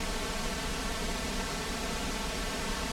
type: noise with comb filter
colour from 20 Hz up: pink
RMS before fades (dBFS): -33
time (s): 0-2.92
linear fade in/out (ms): 5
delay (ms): 4.5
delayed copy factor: +0.85
effects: low-pass 8000 Hz 12 dB/octave